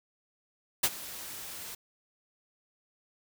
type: noise with ADSR envelope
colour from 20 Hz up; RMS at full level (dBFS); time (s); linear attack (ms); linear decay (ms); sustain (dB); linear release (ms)
white; -23; 0.83-1.75; 9; 50; -19; 5
effects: none